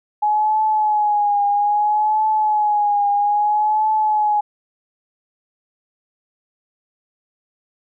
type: tone with vibrato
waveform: sine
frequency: 839 Hz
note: G#5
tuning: 17 cents sharp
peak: -14 dBFS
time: 0.22-4.41 s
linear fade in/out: 10 ms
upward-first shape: triangle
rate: 0.61 Hz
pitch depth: 58 cents each way
effects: none